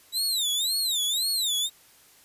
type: tone with vibrato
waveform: sawtooth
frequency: 3828 Hz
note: A#7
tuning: 45 cents sharp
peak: -21 dBFS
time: 0.12-1.7 s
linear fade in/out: 50 ms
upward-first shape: sine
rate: 1.9 Hz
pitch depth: 220 cents each way
effects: white hiss -56 dBFS RMS until 2.24 s + resampled to 32000 Hz